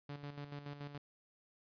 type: tone with tremolo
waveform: sawtooth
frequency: 144 Hz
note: D3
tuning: 34 cents flat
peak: -39 dBFS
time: 0.09-0.98 s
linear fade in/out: 5 ms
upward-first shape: square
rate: 7 Hz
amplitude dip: 60%
effects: resampled to 11025 Hz